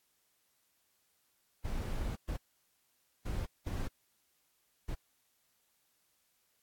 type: noise bursts at uneven times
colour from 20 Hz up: brown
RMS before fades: -36 dBFS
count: 5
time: 1.64-2.16 / 2.28-2.37 / 3.25-3.46 / 3.66-3.88 / 4.88-4.95 s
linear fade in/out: 10 ms
effects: white hiss -75 dBFS RMS until 6.62 s + AAC 64 kbps